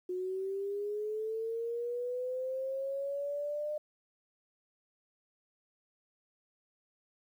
sine linear sweep, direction up, 361.2 to 605 Hz, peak -33 dBFS, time 0.09-3.78 s, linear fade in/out 5 ms, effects 11-bit

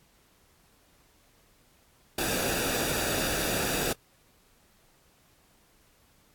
pink noise with comb filter, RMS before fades -29 dBFS, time 2.18-3.93 s, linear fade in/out 5 ms, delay 0.95 ms, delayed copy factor -0.6, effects pink hiss -63 dBFS RMS until 6.34 s + AAC 64 kbps

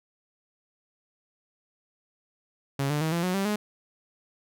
sawtooth tone with pitch steps, 138.3 / 148.23 / 158.86 / 170.27 / 182.49 / 195.59 / 209.6 Hz, C#3 / D3 / D#3 / F3 / F#3 / G3 / G#3, -4 / +16 / +36 / -44 / -24 / -4 / +16 cents, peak -21 dBFS, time 2.79-3.56 s, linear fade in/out 5 ms, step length 110 ms, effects none

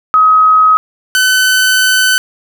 sine / sawtooth tone pair in turn, 1268 / 1513.6 Hz, D#6 / F#6, +32 / +39 cents, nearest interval minor third, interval 307 cents, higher second, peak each -4 dBFS, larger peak neither, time 0.14-0.77 / 1.15-2.18 s, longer second, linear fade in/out 0 ms, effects none

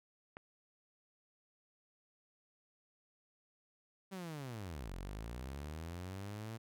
click, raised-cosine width 0.5 ms, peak -32 dBFS, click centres 0.369 s
sawtooth linear two-way sweep, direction down then up, 196.9 to 42.33 to 114.5 Hz, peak -39 dBFS, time 4.11-6.58 s, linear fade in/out 20 ms, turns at 4.93 s
effects none

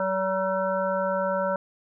harmonic tone with a mistuned harmonic, 190 Hz, F#3, 46 cents sharp, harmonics 1 / 3 / 5 / 7 / 8, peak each -33 / -25 / -30 / -32 / -36 dBFS, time 0-1.56 s, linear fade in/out 2 ms, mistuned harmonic 7, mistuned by +19 cents, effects none

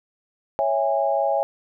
sine chord, C# minor, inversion none, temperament equal with one note detuned, 554.4 / 659.3 / 819.6 Hz, C#5 / E5 / G#5, 0 / 0 / -23 cents, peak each -23 dBFS, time 0.59-1.43 s, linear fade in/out 0 ms, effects none

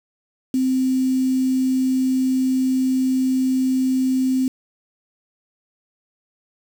sine tone with quantisation, 260 Hz, C4, 11 cents flat, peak -16 dBFS, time 0.54-4.48 s, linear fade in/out 2 ms, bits 6, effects none

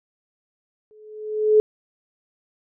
sine tone with exponential growth, 428.3 Hz, A4, 47 cents flat, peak -9 dBFS, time 0.91-1.6 s, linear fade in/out 0 ms, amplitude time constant 150 ms, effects none

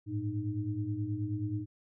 sine tone cluster, 102.3 / 111.7 / 307.2 Hz, G#2 / A2 / D#4, -26 / +27 / -22 cents, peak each -37 / -35 / -36 dBFS, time 0.06-1.66 s, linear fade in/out 50 ms, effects none

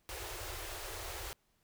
pink band-stop noise, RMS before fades -43 dBFS, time 0.09-1.33 s, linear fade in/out 0 ms, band 110 to 330 Hz, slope 96 dB/octave, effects pink hiss -75 dBFS RMS until 1.63 s

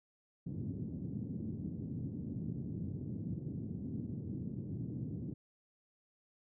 pink band-pass noise, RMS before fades -41 dBFS, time 0.46-5.34 s, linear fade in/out 10 ms, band 100 to 280 Hz, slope 24 dB/octave, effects none

